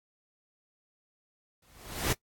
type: noise with exponential growth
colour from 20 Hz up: pink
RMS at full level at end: -26 dBFS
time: 1.62-2.13 s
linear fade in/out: 5 ms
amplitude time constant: 110 ms
effects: noise-tail reverb RT60 0.1 s tail -20 dB re dry + AAC 64 kbps